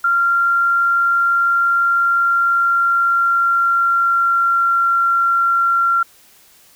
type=tone with pitch glide; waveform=sine; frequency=1383 to 1372.7 Hz; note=F6 to F6; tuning=-17 to -30 cents; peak=-12 dBFS; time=0.04-6.03 s; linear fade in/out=5 ms; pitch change=-13 cents; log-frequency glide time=1.94-4.89 s; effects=white hiss -49 dBFS RMS until 6.75 s